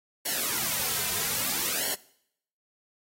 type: noise with flanger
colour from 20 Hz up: white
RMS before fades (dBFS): -29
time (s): 0.25-1.95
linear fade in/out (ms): 10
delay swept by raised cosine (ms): 0.8 to 3.6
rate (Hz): 0.61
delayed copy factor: -0.8
effects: noise-tail reverb RT60 0.7 s tail -21 dB re dry + AAC 48 kbps